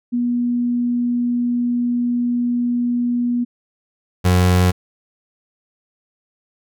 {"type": "tone pair in turn", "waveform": ["sine", "30% pulse"], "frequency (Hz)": [241.9, 90.61], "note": ["B3", "F#2"], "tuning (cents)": [-36, -36], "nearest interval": "octave + perfect fourth", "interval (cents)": 1700, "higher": "first", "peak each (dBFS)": [-16, -9], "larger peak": "second", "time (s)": [[0.12, 3.45], [4.24, 4.72]], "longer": "first", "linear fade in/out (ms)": 20, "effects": []}